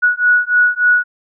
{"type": "beating tone pair", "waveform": "sine", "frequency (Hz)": [1463, 1466.4], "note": ["F#6", "F#6"], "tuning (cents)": [-20, -16], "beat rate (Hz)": 3.4, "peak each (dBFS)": -13, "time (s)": [0.02, 1.04], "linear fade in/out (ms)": 20, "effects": []}